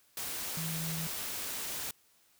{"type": "tone in noise", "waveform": "sine", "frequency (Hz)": 162.2, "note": "E3", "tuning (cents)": -28, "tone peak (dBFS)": -36, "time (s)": [0.57, 1.07], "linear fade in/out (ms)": 2, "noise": "white", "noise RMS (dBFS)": -38, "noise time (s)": [0.17, 1.91], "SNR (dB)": -1, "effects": ["white hiss -67 dBFS RMS until 2.39 s"]}